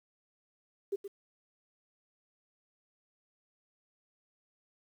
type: tone with echo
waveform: sine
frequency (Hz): 397.4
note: G4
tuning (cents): +24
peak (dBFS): -29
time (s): 0.92-0.96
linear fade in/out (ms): 10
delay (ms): 120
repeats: 1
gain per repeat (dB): -9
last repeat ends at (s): 1.08
effects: 10-bit